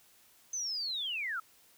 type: linear sweep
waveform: sine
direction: down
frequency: 6272 to 1264 Hz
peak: -33 dBFS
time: 0.53-1.4 s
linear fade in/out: 5 ms
effects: white hiss -63 dBFS RMS until 1.77 s